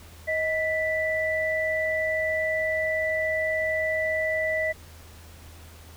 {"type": "tone pair together", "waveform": "sine", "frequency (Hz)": [631.8, 1975.5], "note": ["D#5", "B6"], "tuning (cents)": [26, 0], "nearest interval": "octave + minor sixth", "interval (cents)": 1974, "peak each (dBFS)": -26, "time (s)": [0.27, 4.73], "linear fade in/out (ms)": 20, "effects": ["added 81 Hz sine -46 dBFS peak until 5.96 s", "pink hiss -50 dBFS RMS until 5.96 s"]}